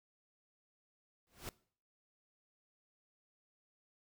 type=noise with exponential growth; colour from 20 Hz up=pink; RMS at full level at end=-41 dBFS; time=1.27-1.49 s; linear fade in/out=0 ms; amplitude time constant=46 ms; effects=noise-tail reverb RT60 0.5 s tail -21 dB re dry